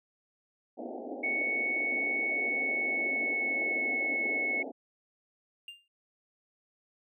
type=band-pass noise; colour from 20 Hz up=pink; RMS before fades=-40 dBFS; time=0.77-4.72 s; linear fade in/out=20 ms; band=230 to 800 Hz; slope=96 dB/octave
type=tone with pitch glide; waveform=sine; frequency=2217 to 2198 Hz; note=C#7 to C#7; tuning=0 to -15 cents; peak=-28 dBFS; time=1.23-4.63 s; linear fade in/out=10 ms; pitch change=-15 cents; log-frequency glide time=2.28-3.94 s
type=tone with exponential decay; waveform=triangle; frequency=2800 Hz; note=F7; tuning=4 cents sharp; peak=-37 dBFS; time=5.68-5.88 s; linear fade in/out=2 ms; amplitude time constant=43 ms
effects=none